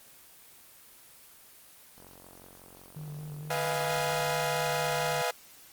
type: click train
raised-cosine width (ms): 1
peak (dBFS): -37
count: 107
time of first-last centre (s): 1.98-4.31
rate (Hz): 45.5
type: tone with vibrato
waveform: triangle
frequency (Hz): 150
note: D3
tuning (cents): +37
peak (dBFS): -36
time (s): 2.96-5.22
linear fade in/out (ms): 5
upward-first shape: square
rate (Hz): 4.4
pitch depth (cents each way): 22
type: chord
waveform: sawtooth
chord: F half-diminished seventh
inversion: second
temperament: equal with one note detuned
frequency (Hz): 493.9 / 630.6 / 698.5 / 830.6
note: Cb5 / Eb5 / F5 / Ab5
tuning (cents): 0 / +23 / 0 / 0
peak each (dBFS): -29 / -31 / -29 / -31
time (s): 3.5-5.31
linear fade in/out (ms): 5
effects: white hiss -54 dBFS RMS until 5.72 s + Opus 24 kbps